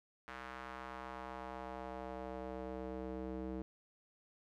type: tone with band-pass filter sweep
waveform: square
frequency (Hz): 64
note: C2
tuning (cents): -38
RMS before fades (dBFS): -45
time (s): 0.28-3.62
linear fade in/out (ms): 0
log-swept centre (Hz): 1500 to 340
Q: 1.5
effects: none